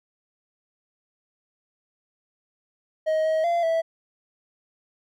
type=tone with pitch steps; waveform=triangle; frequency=629 / 634 / 686 / 656 Hz; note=D#5 / D#5 / F5 / E5; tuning=+19 / +32 / -31 / -9 cents; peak=-18 dBFS; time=3.06-3.82 s; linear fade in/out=20 ms; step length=190 ms; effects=none